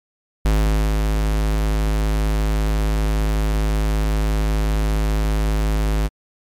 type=tone with ADSR envelope; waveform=square; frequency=52.6 Hz; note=G#1; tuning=23 cents sharp; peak=-14 dBFS; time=0.45-6.09 s; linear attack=3 ms; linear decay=490 ms; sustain=-3 dB; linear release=32 ms; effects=MP3 96 kbps